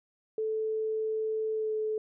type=tone with pitch glide; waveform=sine; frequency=437.5 to 432.7 Hz; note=A4 to A4; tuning=-10 to -29 cents; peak=-28 dBFS; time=0.38-1.98 s; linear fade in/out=2 ms; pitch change=-19 cents; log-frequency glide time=1.53-1.74 s; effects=none